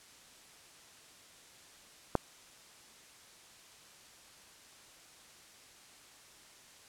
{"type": "click", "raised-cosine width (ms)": 1, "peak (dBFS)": -12, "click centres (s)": 2.153, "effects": ["white hiss -57 dBFS RMS until 6.88 s", "low-pass 9000 Hz 12 dB/octave"]}